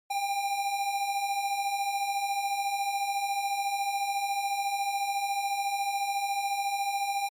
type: beating tone pair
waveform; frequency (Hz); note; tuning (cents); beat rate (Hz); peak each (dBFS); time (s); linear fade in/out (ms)
square; 786 / 800; G5 / G5; +4 / +35; 14; -36 / -29; 0.1-7.29; 10
effects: MP3 64 kbps